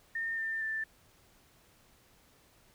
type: tone with pitch steps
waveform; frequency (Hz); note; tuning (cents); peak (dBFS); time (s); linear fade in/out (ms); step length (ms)
sine; 1820 / 1794.9 / 1770.2; A#6 / A6 / A6; -42 / +34 / +10; -32; 0.15-0.84; 5; 230
effects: pink hiss -64 dBFS RMS until 2.74 s